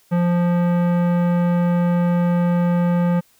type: tone with tanh clipping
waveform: sine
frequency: 174.61 Hz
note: F3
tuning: in tune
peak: -17 dBFS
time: 0.11-3.21 s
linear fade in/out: 20 ms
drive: 17 dB
effects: white hiss -57 dBFS RMS until 3.39 s